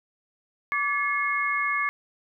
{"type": "tone cluster", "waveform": "sine", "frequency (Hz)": [1157, 1708, 2163], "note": ["D6", "G#6", "C#7"], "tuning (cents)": [-26, 48, -43], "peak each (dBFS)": [-27, -30, -26], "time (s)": [0.72, 1.89], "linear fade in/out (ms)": 0, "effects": []}